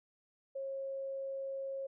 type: tone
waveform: sine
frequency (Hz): 542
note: C#5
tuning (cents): -39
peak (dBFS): -37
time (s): 0.55-1.87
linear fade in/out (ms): 10
effects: none